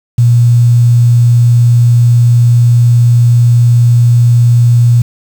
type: tone with quantisation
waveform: sine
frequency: 119.3 Hz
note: A#2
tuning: 41 cents sharp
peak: -3 dBFS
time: 0.18-5.02 s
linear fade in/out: 5 ms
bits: 5
effects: none